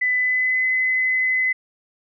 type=tone with pitch glide; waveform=sine; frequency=2001 to 2028 Hz; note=B6 to B6; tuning=+22 to +45 cents; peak=-17 dBFS; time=0.01-1.53 s; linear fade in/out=10 ms; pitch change=+23 cents; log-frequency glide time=0.18-0.64 s; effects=none